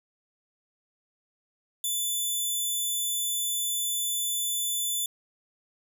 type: tone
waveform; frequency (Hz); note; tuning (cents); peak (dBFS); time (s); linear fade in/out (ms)
10% pulse; 3500; A7; -10; -19; 1.84-5.06; 2
effects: none